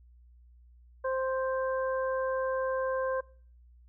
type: harmonic tone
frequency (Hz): 524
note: C5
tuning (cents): +2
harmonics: 1 / 2 / 3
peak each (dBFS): -29 / -35 / -39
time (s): 1.04-3.21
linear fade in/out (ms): 10
effects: noise-tail reverb RT60 0.5 s tail -24 dB re dry + added 60 Hz sine -54 dBFS peak until 3.88 s

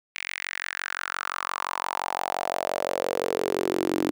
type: tone with high-pass filter sweep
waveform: sawtooth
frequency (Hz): 45.8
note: F#1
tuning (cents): -17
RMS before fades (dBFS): -29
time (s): 0.15-4.11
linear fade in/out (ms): 0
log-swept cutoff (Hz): 2300 to 300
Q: 4.4
effects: none

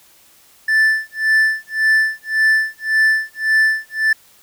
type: tone with tremolo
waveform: triangle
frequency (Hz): 1760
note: A6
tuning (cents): 0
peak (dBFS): -8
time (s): 0.68-4.13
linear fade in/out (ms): 5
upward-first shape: sine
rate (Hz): 1.8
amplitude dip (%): 100
effects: white hiss -50 dBFS RMS until 4.42 s

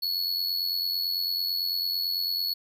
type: tone with amplitude modulation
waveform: square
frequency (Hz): 4387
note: C#8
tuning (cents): -19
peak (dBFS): -24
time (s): 0.02-2.54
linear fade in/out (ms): 10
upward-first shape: sine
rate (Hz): 89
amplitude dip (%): 55
effects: 11-bit

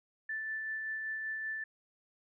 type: tone with tremolo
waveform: sine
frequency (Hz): 1760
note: A6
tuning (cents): 0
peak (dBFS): -34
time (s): 0.29-1.64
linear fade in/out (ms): 5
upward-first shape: sine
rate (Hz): 5.2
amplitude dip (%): 25
effects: none

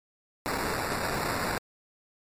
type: noise with sample-and-hold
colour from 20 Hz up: white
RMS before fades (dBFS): -30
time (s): 0.46-1.58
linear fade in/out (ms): 0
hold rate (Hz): 3150
effects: MP3 64 kbps

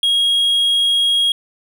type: tone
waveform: triangle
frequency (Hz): 3283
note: G#7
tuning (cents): -21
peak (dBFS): -11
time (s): 0.03-1.32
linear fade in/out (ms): 2
effects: none

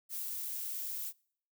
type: noise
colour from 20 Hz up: violet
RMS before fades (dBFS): -39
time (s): 0.09-1.13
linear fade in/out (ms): 50
effects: noise-tail reverb RT60 0.6 s tail -26 dB re dry

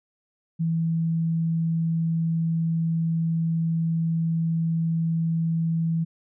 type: tone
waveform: sine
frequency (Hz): 164.2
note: E3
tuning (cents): -6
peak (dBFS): -21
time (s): 0.59-6.05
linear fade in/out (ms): 20
effects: none

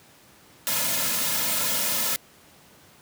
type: noise with comb filter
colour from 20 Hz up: white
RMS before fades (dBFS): -25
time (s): 0.67-2.16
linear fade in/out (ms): 0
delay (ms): 2.6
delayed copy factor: -0.85
effects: pink hiss -53 dBFS RMS until 3.01 s + high-pass 100 Hz 12 dB/octave

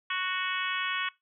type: harmonic tone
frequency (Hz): 370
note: F#4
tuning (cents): 0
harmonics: 3 / 4 / 5 / 6 / 7 / 8 / 9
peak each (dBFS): -34 / -35 / -36 / -37 / -37 / -38 / -39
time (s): 0.1-1.09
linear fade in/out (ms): 5
effects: noise-tail reverb RT60 0.2 s tail -21 dB re dry

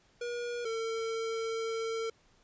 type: tone pair in turn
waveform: square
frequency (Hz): 479.3 / 451.4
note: A#4 / A4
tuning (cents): +48 / +44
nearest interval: minor second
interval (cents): 104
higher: first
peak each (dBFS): -35 / -33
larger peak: second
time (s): 0.21-0.65 / 0.65-2.1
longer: second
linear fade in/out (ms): 5
effects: pink hiss -66 dBFS RMS until 2.43 s + resampled to 16000 Hz

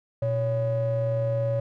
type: ring-modulated tone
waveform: triangle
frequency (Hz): 339.6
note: F4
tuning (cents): -48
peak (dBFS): -16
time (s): 0.22-1.6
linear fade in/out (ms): 5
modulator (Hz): 220
effects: tanh soft clip ceiling -18 dBFS

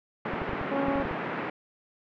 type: band-pass noise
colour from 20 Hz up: pink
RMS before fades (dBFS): -33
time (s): 0.25-1.5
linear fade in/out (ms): 5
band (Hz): 170 to 2200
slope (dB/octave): 24
type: clicks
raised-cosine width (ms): 5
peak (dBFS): -25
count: 10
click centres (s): 0.337 / 0.417 / 0.493 / 0.533 / 0.613 / 0.884 / 0.957 / 1.001 / 1.053 / 1.112
type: harmonic tone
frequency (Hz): 277.2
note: C#4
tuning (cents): 0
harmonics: 1 / 2 / 3 / 4 / 5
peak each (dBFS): -29 / -30 / -34 / -40 / -44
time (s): 0.71-1.03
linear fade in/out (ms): 10
effects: none

